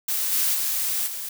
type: noise with level steps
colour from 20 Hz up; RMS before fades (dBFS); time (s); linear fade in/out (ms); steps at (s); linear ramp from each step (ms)
blue; -25 / -22 / -25 / -32; 0.08-1.29; 5; 0.31 / 0.53 / 1.06; 20
effects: none